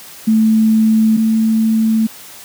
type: tone pair in turn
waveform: sine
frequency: 220 / 221.7 Hz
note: A3 / A3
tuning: 0 / +13 cents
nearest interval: unison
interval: 13 cents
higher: second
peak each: -8 / -10 dBFS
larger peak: first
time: 0.27-1.17 / 1.17-2.07 s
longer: neither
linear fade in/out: 10 ms
effects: white hiss -36 dBFS RMS until 2.44 s + high-pass 80 Hz 12 dB/octave